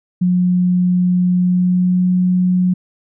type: tone with pitch glide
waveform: sine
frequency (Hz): 180 to 181.78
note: F#3 to F#3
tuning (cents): -47 to -30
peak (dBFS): -11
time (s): 0.21-2.74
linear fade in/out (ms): 10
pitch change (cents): +17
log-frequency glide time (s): 1.39-2.11
effects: none